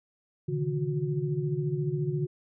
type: tone cluster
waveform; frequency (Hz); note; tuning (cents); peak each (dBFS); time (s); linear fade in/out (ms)
sine; 124.1 / 144 / 158.3 / 363.3; B2 / D3 / D#3 / F#4; +9 / -34 / +30 / -32; -38 / -29 / -33 / -33; 0.48-2.27; 10
effects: none